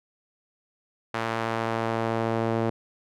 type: tone with band-pass filter sweep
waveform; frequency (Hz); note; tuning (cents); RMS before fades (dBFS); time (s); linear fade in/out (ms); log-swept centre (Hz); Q
sawtooth; 113.7; A#2; -43; -27; 1.14-2.7; 5; 1300 to 480; 0.81
effects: none